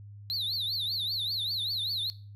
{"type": "tone with vibrato", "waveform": "triangle", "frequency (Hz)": 4000, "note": "B7", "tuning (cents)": 21, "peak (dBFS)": -28, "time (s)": [0.3, 2.1], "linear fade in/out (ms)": 0, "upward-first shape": "triangle", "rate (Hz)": 5.1, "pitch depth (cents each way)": 250, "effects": ["noise-tail reverb RT60 0.4 s tail -19 dB re dry", "added 102 Hz sine -44 dBFS peak until 2.35 s"]}